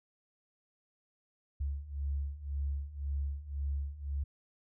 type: beating tone pair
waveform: sine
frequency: 69.3 / 71.2 Hz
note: C#2 / C#2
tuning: 0 / +47 cents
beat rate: 1.9 Hz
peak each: -38 / -35 dBFS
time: 1.6-4.24 s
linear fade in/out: 10 ms
effects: none